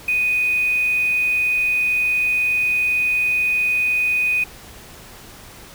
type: tone with quantisation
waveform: sine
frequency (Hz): 2489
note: D#7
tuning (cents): 0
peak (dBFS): -16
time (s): 0.08-4.44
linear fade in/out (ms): 5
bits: 6
effects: pink hiss -41 dBFS RMS until 5.74 s